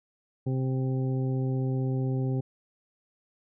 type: harmonic tone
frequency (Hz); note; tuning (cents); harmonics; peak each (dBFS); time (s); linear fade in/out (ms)
130.81; C3; 0; 1 / 2 / 3 / 4 / 6; -26 / -33 / -36 / -42 / -47; 0.46-2.41; 10
effects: none